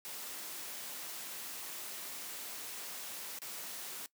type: noise with dropouts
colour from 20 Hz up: white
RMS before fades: -44 dBFS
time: 0.05-4.06 s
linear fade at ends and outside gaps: 0 ms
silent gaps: 3.388-3.418 s
effects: noise-tail reverb RT60 0.1 s tail -20 dB re dry + high-pass 200 Hz 12 dB/octave